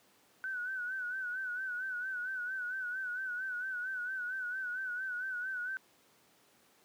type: tone with vibrato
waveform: sine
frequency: 1500 Hz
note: F#6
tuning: 23 cents sharp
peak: -35 dBFS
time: 0.44-5.77 s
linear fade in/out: 0 ms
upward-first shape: sine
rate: 4.4 Hz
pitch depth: 67 cents each way
effects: pink hiss -66 dBFS RMS until 6.84 s + high-pass 200 Hz 12 dB/octave